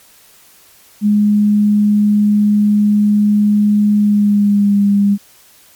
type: tone with pitch glide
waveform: sine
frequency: 208 to 201.6 Hz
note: G#3 to G3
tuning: +3 to +49 cents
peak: -8 dBFS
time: 1.01-5.18 s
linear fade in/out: 50 ms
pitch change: -54 cents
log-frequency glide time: 3.97-4.81 s
effects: white hiss -46 dBFS RMS until 5.75 s + MP3 96 kbps